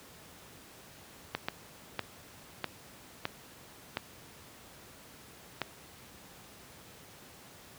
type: clicks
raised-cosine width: 0.3 ms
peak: -15 dBFS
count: 7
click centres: 1.35 / 1.485 / 1.993 / 2.643 / 3.254 / 3.971 / 5.617 s
effects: pink hiss -53 dBFS RMS until 7.78 s + high-pass 80 Hz 12 dB/octave